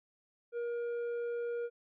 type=tone with tanh clipping; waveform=sine; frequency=474 Hz; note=A#4; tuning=29 cents sharp; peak=-35 dBFS; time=0.52-1.7 s; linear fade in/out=50 ms; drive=6 dB; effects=none